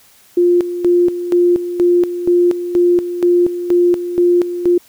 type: tone with tremolo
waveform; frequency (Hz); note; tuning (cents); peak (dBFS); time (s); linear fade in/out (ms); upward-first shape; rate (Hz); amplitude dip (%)
sine; 351.5; F4; +11; -8; 0.37-4.78; 5; square; 2.1; 70
effects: white hiss -48 dBFS RMS until 4.88 s